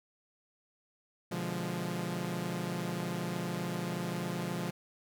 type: chord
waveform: sawtooth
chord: B diminished seventh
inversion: none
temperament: equal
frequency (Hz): 123.47 / 146.83 / 174.61 / 207.7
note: B2 / D3 / F3 / Ab3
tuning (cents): 0 / 0 / 0 / 0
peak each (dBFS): -38 / -38 / -32 / -37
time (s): 1.31-4.71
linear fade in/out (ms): 10
effects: none